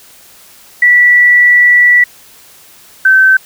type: tone pair in turn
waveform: sine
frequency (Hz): 1955 / 1541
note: B6 / G6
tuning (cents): -18 / -30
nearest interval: major third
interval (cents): 412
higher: first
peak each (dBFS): -3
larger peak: neither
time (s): 0.82-2.04 / 3.05-3.37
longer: first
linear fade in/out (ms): 5
effects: white hiss -40 dBFS RMS until 3.45 s